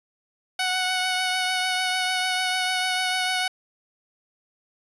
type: tone with vibrato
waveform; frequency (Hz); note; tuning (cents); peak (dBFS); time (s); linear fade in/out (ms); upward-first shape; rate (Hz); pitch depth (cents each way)
10% pulse; 740; F#5; 0; -14; 0.59-3.48; 5; triangle; 6.7; 19
effects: resampled to 24000 Hz